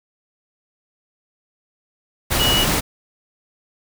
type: tone in noise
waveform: sine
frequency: 2923 Hz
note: F#7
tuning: 22 cents flat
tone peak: -17 dBFS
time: 2.39-2.65 s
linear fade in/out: 20 ms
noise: pink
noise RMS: -19 dBFS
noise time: 2.3-2.81 s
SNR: -1 dB
effects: none